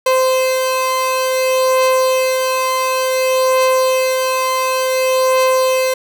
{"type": "beating tone pair", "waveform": "30% pulse", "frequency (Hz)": [518, 518.56], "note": ["C5", "C5"], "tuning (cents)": [-17, -16], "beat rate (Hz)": 0.56, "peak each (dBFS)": [-18, -11], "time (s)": [0.06, 5.94], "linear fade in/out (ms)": 5, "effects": []}